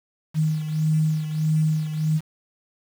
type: beating tone pair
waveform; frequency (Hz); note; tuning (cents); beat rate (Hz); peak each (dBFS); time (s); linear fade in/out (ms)
sine; 155.56 / 157.16; D#3 / D#3; 0 / +18; 1.6; -20 / -26; 0.34-2.21; 50
effects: 7-bit